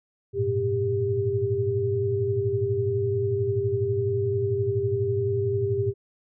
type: tone cluster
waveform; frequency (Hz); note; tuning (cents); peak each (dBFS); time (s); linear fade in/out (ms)
sine; 97.6 / 110.2 / 121.9 / 397.2; G2 / A2 / B2 / G4; -7 / +3 / -22 / +23; -31 / -29 / -31 / -24; 0.33-5.94; 50
effects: none